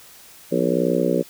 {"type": "harmonic tone with a mistuned harmonic", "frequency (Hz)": 61.4, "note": "B1", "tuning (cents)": -9, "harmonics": [3, 4, 5, 6, 7, 8, 9], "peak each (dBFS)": [-25, -25, -25, -25, -25, -25, -25], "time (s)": [0.51, 1.23], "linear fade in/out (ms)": 20, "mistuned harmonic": 3, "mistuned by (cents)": -110, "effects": ["white hiss -46 dBFS RMS until 1.29 s"]}